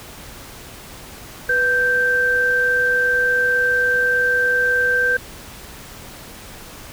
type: tone pair together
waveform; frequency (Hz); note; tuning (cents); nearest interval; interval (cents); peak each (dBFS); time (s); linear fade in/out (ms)
sine; 493 / 1565.2; B4 / G6; -3 / -3; octave + minor sixth; 2000; -23 / -15; 1.49-5.17; 5
effects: pink hiss -38 dBFS RMS until 6.92 s